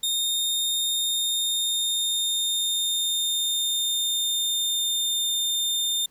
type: tone with pitch glide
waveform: sawtooth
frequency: 3667 to 3619 Hz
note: A#7 to A7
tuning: -29 to +48 cents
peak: -20 dBFS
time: 0.03-6.06 s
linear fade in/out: 5 ms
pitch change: -23 cents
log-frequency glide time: 0.89-5.09 s
effects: pink hiss -61 dBFS RMS until 6.1 s